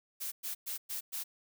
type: noise bursts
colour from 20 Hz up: blue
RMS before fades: -38 dBFS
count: 5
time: 0.2-1.24 s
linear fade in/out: 20 ms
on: 120 ms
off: 110 ms
effects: none